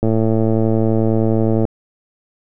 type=click train; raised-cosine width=2 ms; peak=-4 dBFS; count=181; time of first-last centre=0.03-1.652 s; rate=111 Hz; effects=none